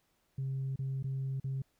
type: tone with dropouts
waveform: sine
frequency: 134.1 Hz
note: C3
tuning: 43 cents sharp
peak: -31 dBFS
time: 0.38-1.62 s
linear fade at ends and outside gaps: 5 ms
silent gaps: 0.759-0.79 / 1.027-1.041 / 1.4-1.442 s
effects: tanh soft clip ceiling -30 dBFS + pink hiss -75 dBFS RMS until 1.79 s